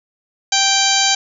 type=harmonic tone with a mistuned harmonic; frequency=784 Hz; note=G5; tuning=in tune; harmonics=1 / 2 / 3 / 4 / 5 / 6 / 7 / 8 / 9; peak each=-20 / -23 / -23 / -20 / -20 / -20 / -26 / -20 / -23 dBFS; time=0.52-1.15 s; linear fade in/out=5 ms; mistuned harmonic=7; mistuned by=+17 cents; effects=none